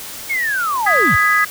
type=linear sweep; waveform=sine; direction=down; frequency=2228 to 47 Hz; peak=-16 dBFS; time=0.29-1.17 s; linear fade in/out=20 ms
type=chord; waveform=sine; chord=G# minor; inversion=second; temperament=just; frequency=1245.9 / 1661.2 / 1993.5 Hz; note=D#6 / G#6 / B6; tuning=+2 / 0 / +16 cents; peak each=-15 dBFS; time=0.86-1.45 s; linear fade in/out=10 ms
effects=tanh soft clip ceiling -3 dBFS + white hiss -31 dBFS RMS until 1.5 s